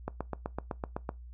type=click train; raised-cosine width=1 ms; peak=-19 dBFS; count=9; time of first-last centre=0.08-1.091 s; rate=7.91 Hz; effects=noise-tail reverb RT60 0.2 s tail -21 dB re dry + added 60 Hz sine -44 dBFS peak until 1.33 s